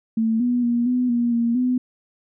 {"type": "tone with pitch steps", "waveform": "sine", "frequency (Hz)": [223.9, 244.5, 237.9, 249.4, 238.2, 233.8, 251.1], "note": ["A3", "B3", "A#3", "B3", "A#3", "A#3", "B3"], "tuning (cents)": [30, -17, 35, 17, 38, 5, 29], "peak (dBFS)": -17, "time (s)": [0.17, 1.78], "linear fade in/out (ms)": 5, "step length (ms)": 230, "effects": []}